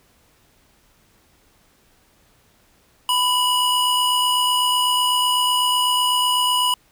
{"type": "tone pair together", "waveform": "square", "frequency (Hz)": [996, 2920], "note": ["B5", "F#7"], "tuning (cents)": [14, -24], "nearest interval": "octave + perfect fifth", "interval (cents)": 1862, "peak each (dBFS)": -20, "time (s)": [3.09, 6.74], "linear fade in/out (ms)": 2, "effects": ["pink hiss -58 dBFS RMS until 6.91 s"]}